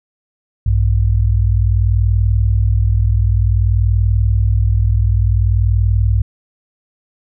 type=tone pair together; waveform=sine; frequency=59.46 / 100 Hz; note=A#1 / G2; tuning=+35 / +35 cents; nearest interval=major sixth; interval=900 cents; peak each=-13 dBFS; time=0.66-6.22 s; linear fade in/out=5 ms; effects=none